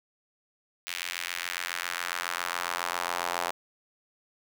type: tone with high-pass filter sweep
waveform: square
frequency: 43.65 Hz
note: F1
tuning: in tune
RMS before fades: -33 dBFS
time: 0.87-3.51 s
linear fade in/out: 0 ms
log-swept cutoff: 2400 to 800 Hz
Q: 1.5
effects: none